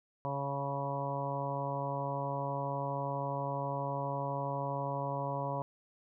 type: harmonic tone with a mistuned harmonic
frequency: 139.4 Hz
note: C#3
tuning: 10 cents sharp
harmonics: 1 / 2 / 3 / 4 / 5 / 6 / 7 / 8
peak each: -38 / -45 / -46 / -39 / -42 / -46 / -38 / -48 dBFS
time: 0.25-5.62 s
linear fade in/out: 0 ms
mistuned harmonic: 6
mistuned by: +25 cents
effects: none